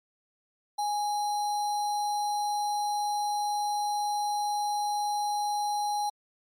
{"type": "tone with sample-and-hold", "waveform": "sine", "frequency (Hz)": 829, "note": "G#5", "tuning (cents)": -3, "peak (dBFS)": -26, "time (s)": [0.78, 6.1], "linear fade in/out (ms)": 10, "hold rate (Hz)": 4900, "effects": ["low-pass 12000 Hz 12 dB/octave", "MP3 96 kbps"]}